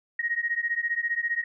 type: beating tone pair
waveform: sine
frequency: 1871 / 1886 Hz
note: A#6 / A#6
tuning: +6 / +20 cents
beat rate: 15 Hz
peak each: -28 dBFS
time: 0.19-1.44 s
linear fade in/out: 5 ms
effects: none